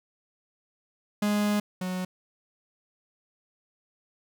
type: tone pair in turn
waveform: 45% pulse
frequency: 207.7 / 183.74 Hz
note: G#3 / F#3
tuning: 0 / -12 cents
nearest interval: major second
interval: 212 cents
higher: first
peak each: -23 / -29 dBFS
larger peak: first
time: 1.22-1.6 / 1.81-2.05 s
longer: first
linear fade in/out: 5 ms
effects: none